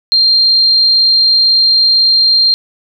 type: tone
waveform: sine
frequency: 4186 Hz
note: C8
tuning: in tune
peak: -6 dBFS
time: 0.12-2.54 s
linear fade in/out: 0 ms
effects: none